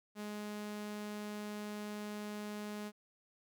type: tone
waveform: sawtooth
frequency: 209 Hz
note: G#3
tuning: 11 cents sharp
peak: -37 dBFS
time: 0.15-2.92 s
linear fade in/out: 50 ms
effects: none